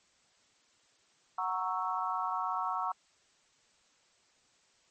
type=chord; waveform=sine; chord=F# dominant seventh; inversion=none; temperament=equal; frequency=740 / 932.3 / 1108.7 / 1318.5 Hz; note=F#5 / A#5 / C#6 / E6; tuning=0 / 0 / 0 / 0 cents; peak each=-37 / -36 / -35 / -37 dBFS; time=1.38-2.92 s; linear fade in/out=5 ms; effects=white hiss -68 dBFS RMS until 4.9 s + MP3 32 kbps

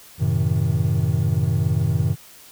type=chord; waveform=triangle; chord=F# diminished seventh; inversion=none; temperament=equal with one note detuned; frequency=92.5 / 110 / 130.81 / 157.74 Hz; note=F#2 / A2 / C3 / Eb3; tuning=0 / 0 / 0 / +24 cents; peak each=-21 dBFS; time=0.18-2.16 s; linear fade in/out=50 ms; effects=white hiss -46 dBFS RMS until 2.51 s

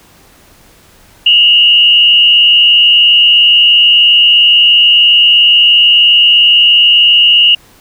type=tone with frequency modulation; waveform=sine; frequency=2865 Hz; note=F7; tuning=44 cents sharp; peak=-3 dBFS; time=1.26-7.55 s; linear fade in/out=5 ms; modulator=117 Hz; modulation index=0.72; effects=pink hiss -43 dBFS RMS until 7.8 s

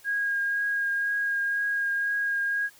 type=tone with vibrato; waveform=sine; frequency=1631 Hz; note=G#6; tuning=32 cents flat; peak=-24 dBFS; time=0.04-2.7 s; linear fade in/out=50 ms; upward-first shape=triangle; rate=2 Hz; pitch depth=15 cents each way; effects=white hiss -55 dBFS RMS until 2.79 s

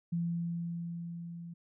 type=tone with level ramp; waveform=sine; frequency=170 Hz; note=F3; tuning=46 cents flat; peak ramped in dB=-29 to -42 dBFS; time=0.12-1.54 s; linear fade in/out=10 ms; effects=none

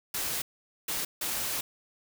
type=noise bursts at uneven times; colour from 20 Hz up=white; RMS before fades=-32 dBFS; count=3; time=0.14-0.42 / 0.88-1.05 / 1.21-1.61 s; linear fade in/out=5 ms; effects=none

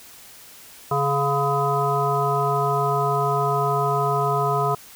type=harmonic tone with a mistuned harmonic; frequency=140 Hz; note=C#3; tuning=18 cents sharp; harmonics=1 / 3 / 5 / 7 / 9; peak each=-25 / -25 / -25 / -25 / -25 dBFS; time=0.91-4.75 s; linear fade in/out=5 ms; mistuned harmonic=7; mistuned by=+47 cents; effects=white hiss -45 dBFS RMS until 4.95 s

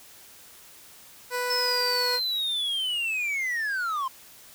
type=tone; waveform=15% pulse; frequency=493.9 Hz; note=B4; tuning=in tune; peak=-20 dBFS; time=1.3-2.2 s; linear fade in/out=50 ms
type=linear sweep; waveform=triangle; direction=down; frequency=5274 to 1019 Hz; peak=-24 dBFS; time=1.5-4.08 s; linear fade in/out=5 ms
effects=white hiss -50 dBFS RMS until 4.54 s

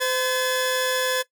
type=tone pair together; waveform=sawtooth; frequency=512.5 / 1713 Hz; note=C5 / A6; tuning=-36 / -47 cents; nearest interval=octave + major sixth; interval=2089 cents; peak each=-20 dBFS; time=0-1.23 s; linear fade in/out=20 ms; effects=noise-tail reverb RT60 0.1 s tail -18 dB re dry

